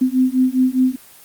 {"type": "beating tone pair", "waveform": "sine", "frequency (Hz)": [254.6, 259.5], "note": ["C4", "C4"], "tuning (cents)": [-47, -14], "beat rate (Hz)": 4.9, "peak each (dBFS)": -16, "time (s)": [0.01, 0.96], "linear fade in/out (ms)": 10, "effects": ["white hiss -44 dBFS RMS until 1.24 s", "Opus 24 kbps"]}